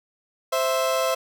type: tone pair together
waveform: 30% pulse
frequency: 523.3 / 659.3 Hz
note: C5 / E5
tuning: 0 / 0 cents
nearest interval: major third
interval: 400 cents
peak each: -21 dBFS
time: 0.52-1.15 s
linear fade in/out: 10 ms
effects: none